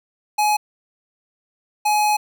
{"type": "tone pair in turn", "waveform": "square", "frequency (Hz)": [842, 842], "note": ["G#5", "G#5"], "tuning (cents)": [24, 24], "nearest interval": "unison", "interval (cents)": 0, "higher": "neither", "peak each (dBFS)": -16, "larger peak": "neither", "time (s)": [[0.38, 0.57], [1.85, 2.17]], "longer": "second", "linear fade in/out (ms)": 10, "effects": []}